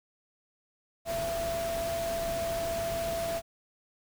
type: tone in noise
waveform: sine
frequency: 670 Hz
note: E5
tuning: 28 cents sharp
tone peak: -30 dBFS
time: 1.05-3.42 s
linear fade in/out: 50 ms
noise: pink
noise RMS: -38 dBFS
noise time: 1.05-3.42 s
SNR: +5 dB
effects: none